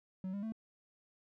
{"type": "tone with pitch steps", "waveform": "triangle", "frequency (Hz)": [187.5, 200.6, 222], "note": ["F#3", "G3", "A3"], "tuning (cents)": [23, 40, 16], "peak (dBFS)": -35, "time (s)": [0.24, 0.522], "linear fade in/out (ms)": 2, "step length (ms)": 94, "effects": []}